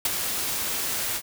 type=noise with ADSR envelope; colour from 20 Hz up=white; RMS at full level=-21 dBFS; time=0.05-1.22 s; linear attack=4 ms; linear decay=23 ms; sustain=-7 dB; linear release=56 ms; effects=none